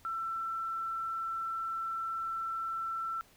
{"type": "tone", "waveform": "sine", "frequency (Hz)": 1339, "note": "E6", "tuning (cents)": 27, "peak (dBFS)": -33, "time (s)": [0.05, 3.21], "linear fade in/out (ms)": 0, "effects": ["pink hiss -62 dBFS RMS until 3.36 s"]}